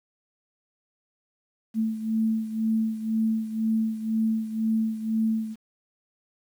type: beating tone pair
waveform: sine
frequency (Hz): 221 / 223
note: A3 / A3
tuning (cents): +8 / +23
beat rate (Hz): 2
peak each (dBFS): -24 / -29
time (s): 1.74-5.56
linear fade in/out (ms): 50
effects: 9-bit